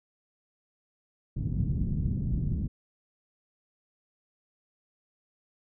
white low-pass noise, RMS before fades -29 dBFS, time 1.36-2.68 s, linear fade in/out 5 ms, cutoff 180 Hz, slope 24 dB/octave, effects none

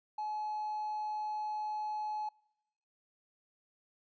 triangle tone with hard clipping, 851 Hz, G#5, 42 cents sharp, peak -35 dBFS, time 0.18-2.29 s, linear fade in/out 5 ms, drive 4 dB, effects noise-tail reverb RT60 0.8 s tail -26 dB re dry + resampled to 16000 Hz

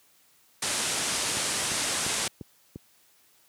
white low-pass noise, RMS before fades -29 dBFS, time 0.62-2.28 s, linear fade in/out 5 ms, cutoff 10000 Hz, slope 48 dB/octave
click train, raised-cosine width 3 ms, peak -24 dBFS, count 5, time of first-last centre 1.37-2.759 s, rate 2.88 Hz
effects white hiss -62 dBFS RMS until 3.48 s + high-pass 80 Hz 12 dB/octave

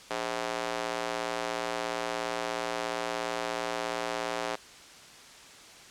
square tone with high-pass filter, 58.5 Hz, A#1, 7 cents sharp, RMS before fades -33 dBFS, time 0.1-4.56 s, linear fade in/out 10 ms, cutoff 560 Hz, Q 1.1, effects white hiss -50 dBFS RMS until 5.9 s + low-pass 7000 Hz 12 dB/octave

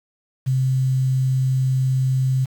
sine tone with quantisation, 130.81 Hz, C3, in tune, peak -16 dBFS, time 0.46-2.46 s, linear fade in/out 20 ms, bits 7, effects none

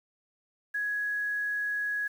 sine tone with quantisation, 1671 Hz, G#6, 10 cents sharp, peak -28 dBFS, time 0.74-2.08 s, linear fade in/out 10 ms, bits 9, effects none

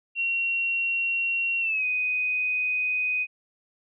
sine tone with pitch glide, 2740 to 2498 Hz, F7 to D#7, -34 to +6 cents, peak -23 dBFS, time 0.15-3.27 s, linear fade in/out 50 ms, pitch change -160 cents, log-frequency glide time 1.6-1.85 s, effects none

